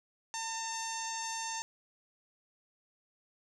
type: tone with low-pass filter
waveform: sawtooth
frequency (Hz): 902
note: A5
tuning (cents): +43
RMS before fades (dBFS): -38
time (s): 0.34-1.62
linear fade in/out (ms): 0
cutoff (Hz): 6700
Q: 6.8
effects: none